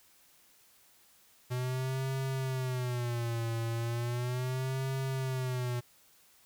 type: tone with vibrato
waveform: square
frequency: 123.9 Hz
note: B2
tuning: 6 cents sharp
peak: -32 dBFS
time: 1.5-5.81 s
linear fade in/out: 20 ms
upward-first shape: sine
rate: 0.36 Hz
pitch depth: 130 cents each way
effects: white hiss -63 dBFS RMS until 6.45 s